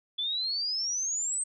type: exponential sweep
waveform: sine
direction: up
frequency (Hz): 3430 to 8372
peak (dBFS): -28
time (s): 0.18-1.44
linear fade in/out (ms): 10
effects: none